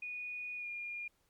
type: tone with pitch glide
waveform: sine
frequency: 2464 to 2417 Hz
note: D#7 to D7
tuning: -17 to +49 cents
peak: -39 dBFS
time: 0.02-1.08 s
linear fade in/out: 5 ms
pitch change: -34 cents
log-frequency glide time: 0.57-0.68 s
effects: pink hiss -75 dBFS RMS until 1.29 s + MP3 96 kbps